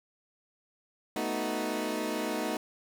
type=chord; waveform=20% pulse; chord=B dominant seventh; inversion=third; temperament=equal; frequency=220 / 246.9 / 311.1 / 370 Hz; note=A3 / B3 / D#4 / F#4; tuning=0 / 0 / 0 / 0 cents; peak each=-31 / -32 / -29 / -34 dBFS; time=1.16-2.57 s; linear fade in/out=2 ms; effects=none